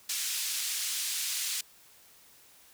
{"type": "band-pass noise", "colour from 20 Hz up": "white", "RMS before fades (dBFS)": -33, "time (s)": [0.09, 1.61], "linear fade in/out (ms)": 5, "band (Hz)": [2700, 9400], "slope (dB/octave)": 12, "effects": ["white hiss -58 dBFS RMS until 2.73 s"]}